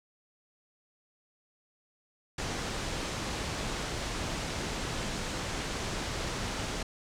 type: low-pass noise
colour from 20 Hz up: pink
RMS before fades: -35 dBFS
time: 2.38-6.83 s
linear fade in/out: 5 ms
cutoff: 7800 Hz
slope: 24 dB/octave
effects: none